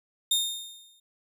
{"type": "tone with exponential decay", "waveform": "sawtooth", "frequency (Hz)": 3659, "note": "A#7", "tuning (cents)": -33, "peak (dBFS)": -17, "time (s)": [0.31, 1], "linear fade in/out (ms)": 5, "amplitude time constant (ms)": 150, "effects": []}